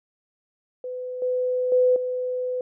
sine tone with level steps, 503 Hz, B4, 32 cents sharp, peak -29 / -21 / -15 / -24 dBFS, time 0.84-2.61 s, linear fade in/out 2 ms, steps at 1.22 / 1.72 / 1.96 s, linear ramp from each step 2 ms, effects none

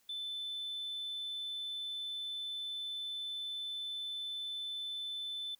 sine tone, 3520 Hz, A7, in tune, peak -36 dBFS, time 0.09-5.55 s, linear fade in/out 5 ms, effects tanh soft clip ceiling -35 dBFS + white hiss -71 dBFS RMS until 5.59 s

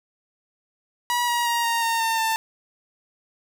sawtooth tone with pitch steps, 967 / 954.2 / 941.6 / 929.2 / 917 / 904.9 / 892.9 Hz, B5 / A#5 / A#5 / A#5 / A#5 / A5 / A5, -37 / +40 / +17 / -6 / -29 / +48 / +25 cents, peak -17 dBFS, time 1.1-2.36 s, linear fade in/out 0 ms, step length 180 ms, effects none

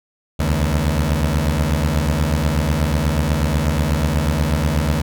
20% pulse beating tone pair, 71.4 / 79.6 Hz, D2 / D#2, -48 / +40 cents, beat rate 8.2 Hz, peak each -14 dBFS, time 0.39-5.02 s, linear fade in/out 10 ms, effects none

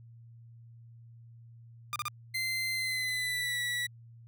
sawtooth tone bursts, 1207 Hz, D6, 47 cents sharp, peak -28 dBFS, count 3, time 1.93-2.082 s, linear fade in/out 0 ms, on 28 ms, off 34 ms
30% pulse tone with pitch glide, 2075 to 1947.3 Hz, C7 to B6, -15 to -25 cents, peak -28 dBFS, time 2.34-3.87 s, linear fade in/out 10 ms, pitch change -110 cents, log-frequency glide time 2.73-3.59 s
effects added 116 Hz sine -50 dBFS peak until 4.27 s

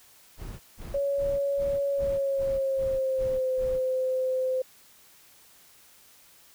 brown noise bursts, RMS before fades -38 dBFS, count 9, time 0.37-3.8 s, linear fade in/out 50 ms, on 230 ms, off 170 ms
sine tone with pitch glide, 560 to 516.5 Hz, C#5 to C5, +18 to -22 cents, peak -24 dBFS, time 0.94-4.62 s, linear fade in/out 5 ms, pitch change -140 cents, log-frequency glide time 1.89-3.5 s
effects white hiss -56 dBFS RMS until 6.54 s

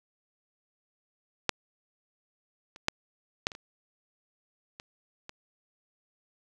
clicks, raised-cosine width 0.2 ms, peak -6 / -29 / -7 / -8 / -26 / -27 / -25 / -24 dBFS, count 8, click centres 1.493 / 2.761 / 2.884 / 3.469 / 3.518 / 3.551 / 4.799 / 5.294 s, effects none

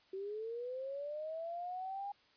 sine linear sweep, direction up, 377.5 to 814 Hz, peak -39 dBFS, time 0.13-2.12 s, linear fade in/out 5 ms, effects white hiss -68 dBFS RMS until 2.36 s + resampled to 11025 Hz

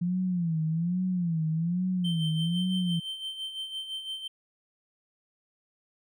sine tone with vibrato, 170.9 Hz, F3, 37 cents flat, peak -25 dBFS, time 0.01-3 s, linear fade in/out 10 ms, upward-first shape sine, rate 1.2 Hz, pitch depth 140 cents each way
triangle tone with tremolo, 3112 Hz, G7, 13 cents flat, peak -30 dBFS, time 2.04-4.28 s, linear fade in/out 10 ms, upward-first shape sine, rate 5.9 Hz, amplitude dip 60%
effects none

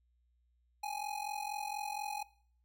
square ring-modulated tone, 830.6 Hz, G#5, in tune, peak -35 dBFS, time 0.83-2.23 s, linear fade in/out 5 ms, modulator 22.1 Hz, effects noise-tail reverb RT60 0.6 s tail -22 dB re dry + added 60 Hz sine -70 dBFS peak until 2.64 s

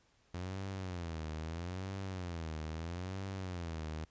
sawtooth tone with vibrato, 87 Hz, F2, 6 cents flat, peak -35 dBFS, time 0.34-4.05 s, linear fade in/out 5 ms, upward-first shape sine, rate 0.77 Hz, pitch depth 190 cents each way, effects pink hiss -71 dBFS RMS until 4.1 s + resampled to 16000 Hz

